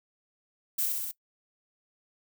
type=noise with echo; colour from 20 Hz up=violet; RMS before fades=-28 dBFS; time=0.78-0.86 s; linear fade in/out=10 ms; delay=64 ms; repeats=4; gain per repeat=-2 dB; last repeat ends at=1.116 s; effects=noise-tail reverb RT60 0.1 s tail -20 dB re dry